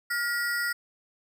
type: ring-modulated tone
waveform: square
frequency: 1666 Hz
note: G#6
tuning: 5 cents sharp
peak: -24 dBFS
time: 0.1-0.73 s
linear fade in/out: 10 ms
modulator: 253 Hz
effects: 11-bit